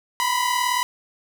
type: tone pair together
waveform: sawtooth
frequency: 971 / 1009.6 Hz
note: B5 / B5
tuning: -30 / +38 cents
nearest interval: minor second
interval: 68 cents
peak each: -19 dBFS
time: 0.2-0.83 s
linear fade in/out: 0 ms
effects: none